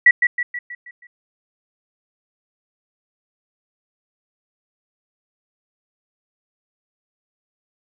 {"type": "tone with echo", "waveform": "sine", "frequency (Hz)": 1944, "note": "B6", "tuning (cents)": -28, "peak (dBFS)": -6, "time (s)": [0.06, 0.11], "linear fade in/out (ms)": 5, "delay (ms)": 160, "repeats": 6, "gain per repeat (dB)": -6, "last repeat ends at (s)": 1.07, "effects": []}